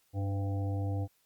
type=harmonic tone with a mistuned harmonic; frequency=98.4 Hz; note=G2; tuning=7 cents sharp; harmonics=1 / 3 / 5 / 7 / 8; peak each=-30 / -40 / -44 / -47 / -48 dBFS; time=0.13-1.08 s; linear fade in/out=50 ms; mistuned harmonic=5; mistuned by=+40 cents; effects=white hiss -71 dBFS RMS until 1.25 s + Opus 48 kbps